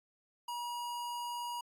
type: tone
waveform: square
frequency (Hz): 959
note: A#5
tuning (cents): +49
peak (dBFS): -38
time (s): 0.48-1.61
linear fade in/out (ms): 5
effects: AAC 64 kbps

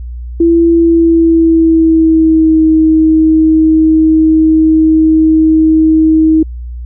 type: tone with pitch glide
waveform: sine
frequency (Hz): 335.2 to 316.4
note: E4 to D#4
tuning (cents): +29 to +29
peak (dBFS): -4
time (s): 0.4-6.43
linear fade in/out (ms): 5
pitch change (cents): -100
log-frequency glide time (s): 0.7-2.64
effects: added 60 Hz sine -20 dBFS peak until 6.85 s

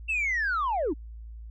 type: linear sweep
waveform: sine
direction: down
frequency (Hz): 2711 to 251.9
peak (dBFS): -23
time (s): 0.08-0.94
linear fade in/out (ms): 20
effects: tanh soft clip ceiling -22 dBFS + added 56 Hz sine -39 dBFS peak until 1.5 s

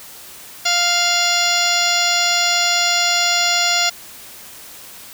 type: harmonic tone with a mistuned harmonic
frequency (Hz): 699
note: F5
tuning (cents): +1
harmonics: 1 / 2 / 3 / 4 / 5 / 6 / 7 / 8 / 10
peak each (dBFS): -23 / -23 / -23 / -23 / -23 / -23 / -23 / -23 / -23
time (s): 0.65-3.9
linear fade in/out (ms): 10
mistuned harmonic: 5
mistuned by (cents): -31
effects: white hiss -38 dBFS RMS until 5.13 s

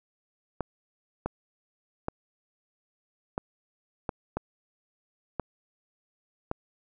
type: clicks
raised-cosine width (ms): 1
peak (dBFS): -15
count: 8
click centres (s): 0.607 / 1.26 / 2.084 / 3.379 / 4.092 / 4.37 / 5.397 / 6.514
effects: none

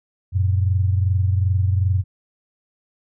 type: tone pair together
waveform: sine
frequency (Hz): 92 / 114.61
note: F#2 / A#2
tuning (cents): -9 / -29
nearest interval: major third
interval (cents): 380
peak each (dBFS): -16 / -23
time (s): 0.32-2.04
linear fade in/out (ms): 50
effects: none

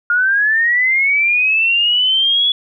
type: linear sweep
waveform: sine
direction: up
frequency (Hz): 1411 to 3409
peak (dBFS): -11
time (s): 0.1-2.52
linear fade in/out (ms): 2
effects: none

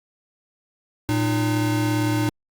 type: tone pair together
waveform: square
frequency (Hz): 113.98 / 304.3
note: A#2 / D#4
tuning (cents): -38 / -38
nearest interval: octave + perfect fourth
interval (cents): 1700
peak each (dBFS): -23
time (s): 1.09-2.29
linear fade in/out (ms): 0
effects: Opus 48 kbps

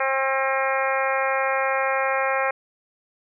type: harmonic tone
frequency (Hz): 267.7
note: C4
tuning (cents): +40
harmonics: 2 / 3 / 4 / 5 / 6 / 7 / 8 / 9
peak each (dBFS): -25 / -27 / -28 / -29 / -30 / -30 / -31 / -32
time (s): 0-2.51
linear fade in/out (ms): 5
effects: none

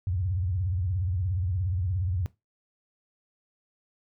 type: tone with vibrato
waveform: sine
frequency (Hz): 90.9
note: F#2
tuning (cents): -30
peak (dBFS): -25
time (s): 0.07-2.26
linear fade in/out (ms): 0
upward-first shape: triangle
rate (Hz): 17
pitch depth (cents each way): 240
effects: noise-tail reverb RT60 0.2 s tail -18 dB re dry

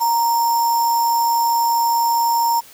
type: tone with sample-and-hold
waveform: sine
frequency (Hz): 932.3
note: A#5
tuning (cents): 0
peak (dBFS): -14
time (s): 0-2.61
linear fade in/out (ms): 20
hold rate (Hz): 6300
effects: white hiss -44 dBFS RMS until 2.73 s

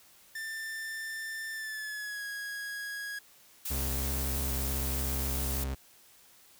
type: tone with pitch glide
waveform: 45% pulse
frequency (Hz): 1784 to 1654.9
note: A6 to G#6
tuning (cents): +23 to -7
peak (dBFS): -36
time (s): 0.35-3.19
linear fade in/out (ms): 5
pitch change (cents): -130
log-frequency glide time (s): 1.52-2.24
type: noise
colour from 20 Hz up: blue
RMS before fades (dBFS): -36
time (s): 3.65-5.64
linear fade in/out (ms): 5
type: tone with vibrato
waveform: 40% pulse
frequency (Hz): 66.5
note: C2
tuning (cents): +29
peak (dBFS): -31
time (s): 3.7-5.75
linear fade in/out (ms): 10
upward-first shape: square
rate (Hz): 18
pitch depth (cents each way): 28
effects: white hiss -59 dBFS RMS until 6.59 s

